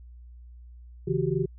sine tone cluster, 141.3 / 164.5 / 368.4 / 392 Hz, C#3 / E3 / F#4 / G4, +34 / -3 / -7 / 0 cents, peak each -29 dBFS, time 1.07-1.46 s, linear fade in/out 10 ms, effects added 60 Hz sine -44 dBFS peak until 1.58 s

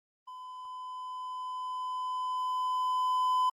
triangle tone with level ramp, 1011 Hz, B5, 40 cents sharp, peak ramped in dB -40 to -22 dBFS, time 0.27-3.5 s, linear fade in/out 10 ms, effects Opus 24 kbps

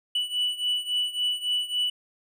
triangle beating tone pair, 2960 / 2963.6 Hz, F#7 / F#7, 0 / +2 cents, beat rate 3.6 Hz, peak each -25 / -28 dBFS, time 0.15-1.9 s, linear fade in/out 5 ms, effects none

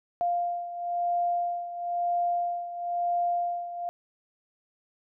sine beating tone pair, 698.5 / 699.5 Hz, F5 / F5, 0 / +3 cents, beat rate 1 Hz, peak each -27 / -32 dBFS, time 0.21-3.89 s, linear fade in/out 0 ms, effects none

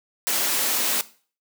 white high-pass noise, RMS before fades -23 dBFS, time 0.27-1.01 s, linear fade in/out 0 ms, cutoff 200 Hz, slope 24 dB/octave, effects noise-tail reverb RT60 0.4 s tail -17 dB re dry

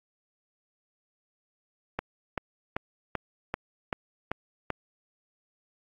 click train, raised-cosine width 0.5 ms, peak -14 dBFS, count 8, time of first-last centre 1.99-4.703 s, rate 2.58 Hz, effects AAC 64 kbps

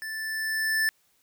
square tone with level ramp, 1760 Hz, A6, in tune, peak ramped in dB -34 to -22 dBFS, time 0.02-0.89 s, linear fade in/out 0 ms, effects white hiss -67 dBFS RMS until 1.22 s

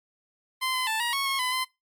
15% pulse tone with pitch steps, 1036 / 1023 / 881 / 951 / 1102 / 1087 / 1008 / 1029 Hz, C6 / C6 / A5 / A#5 / C#6 / C#6 / B5 / C6, -17 / -39 / +2 / +34 / -11 / -34 / +35 / -29 cents, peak -19 dBFS, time 0.61-1.65 s, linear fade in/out 20 ms, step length 130 ms, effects noise-tail reverb RT60 0.2 s tail -21 dB re dry + MP3 64 kbps

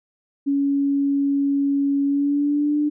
sine tone with pitch glide, 280 to 296.6 Hz, C#4 to D4, +18 to +17 cents, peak -17 dBFS, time 0.46-2.9 s, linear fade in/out 20 ms, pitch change +99 cents, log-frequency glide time 2.05-2.78 s, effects none

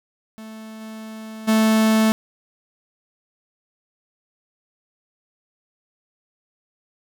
45% pulse tone with level steps, 219.6 Hz, A3, 3 cents flat, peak -35 / -33 / -14 dBFS, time 0.38-2.12 s, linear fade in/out 0 ms, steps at 0.8 / 1.47 s, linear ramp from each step 20 ms, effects none

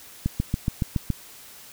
click train, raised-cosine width 5 ms, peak -10 dBFS, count 7, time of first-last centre 0.26-1.103 s, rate 7.12 Hz, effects white hiss -46 dBFS RMS until 1.72 s

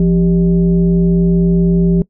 sine tone with frequency modulation, 172.9 Hz, F3, 17 cents flat, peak -8 dBFS, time 0-2.02 s, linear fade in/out 2 ms, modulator 221 Hz, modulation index 0.65, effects noise-tail reverb RT60 0.1 s tail -21 dB re dry

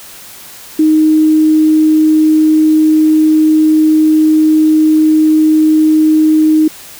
sine tone, 311.3 Hz, D#4, 1 cent sharp, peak -5 dBFS, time 0.79-6.68 s, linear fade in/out 5 ms, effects white hiss -33 dBFS RMS until 6.99 s

